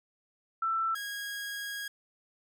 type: tone pair in turn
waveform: sine / sawtooth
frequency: 1333 / 1642.9 Hz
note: E6 / G#6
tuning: +19 / -19 cents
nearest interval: major third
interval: 362 cents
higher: second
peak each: -27 / -32 dBFS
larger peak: first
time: 0.62-0.95 / 0.95-1.88 s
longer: second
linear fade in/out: 5 ms
effects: none